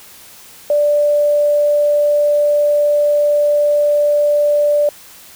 sine tone, 587.3 Hz, D5, in tune, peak -10 dBFS, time 0.7-4.89 s, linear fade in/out 2 ms, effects white hiss -40 dBFS RMS until 5.35 s

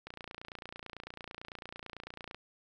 click train, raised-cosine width 0.3 ms, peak -27 dBFS, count 67, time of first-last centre 0.07-2.346 s, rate 29 Hz, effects none

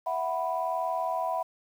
sine chord, E suspended second, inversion none, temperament equal, 659.3 / 740 / 987.8 Hz, E5 / F#5 / B5, 0 / 0 / 0 cents, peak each -31 dBFS, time 0.06-1.43 s, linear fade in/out 10 ms, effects tanh soft clip ceiling -17 dBFS + 9-bit

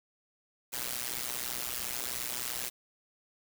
white noise with amplitude modulation, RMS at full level -32 dBFS, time 0.72-2.7 s, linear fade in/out 20 ms, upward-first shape sine, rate 123 Hz, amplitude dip 100%, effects none

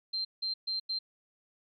sine tone bursts at uneven times, 4148 Hz, C8, 16 cents flat, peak -30 dBFS, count 4, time 0.13-0.25 / 0.42-0.54 / 0.67-0.8 / 0.89-0.99 s, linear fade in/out 10 ms, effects MP3 48 kbps

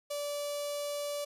sawtooth tone with notch filter, 580 Hz, D5, 22 cents flat, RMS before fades -36 dBFS, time 0.1-1.25 s, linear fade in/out 10 ms, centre 1600 Hz, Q 0.65, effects resampled to 32000 Hz

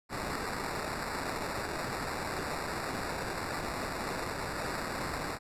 violet noise with sample-and-hold, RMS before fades -36 dBFS, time 0.09-5.39 s, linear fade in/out 50 ms, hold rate 3150 Hz, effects low-pass 12000 Hz 12 dB/octave

